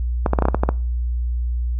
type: clicks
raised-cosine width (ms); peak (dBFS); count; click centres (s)
1; -3; 9; 0.262 / 0.334 / 0.388 / 0.423 / 0.454 / 0.485 / 0.546 / 0.635 / 0.69
effects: noise-tail reverb RT60 0.4 s tail -22 dB re dry + added 60 Hz sine -19 dBFS peak until 1.79 s